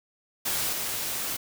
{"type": "noise with level steps", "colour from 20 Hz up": "white", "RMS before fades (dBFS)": [-28, -31], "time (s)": [0.45, 1.37], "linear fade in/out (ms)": 10, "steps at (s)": 0.72, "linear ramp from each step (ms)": 10, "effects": []}